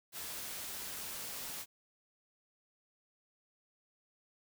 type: noise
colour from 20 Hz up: white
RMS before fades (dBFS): -43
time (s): 0.12-1.66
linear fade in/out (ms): 50
effects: none